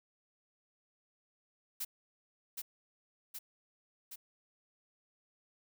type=noise with echo; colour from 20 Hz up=blue; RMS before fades=-38 dBFS; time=1.8-1.85 s; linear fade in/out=10 ms; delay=770 ms; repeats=3; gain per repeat=-3 dB; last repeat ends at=4.16 s; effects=none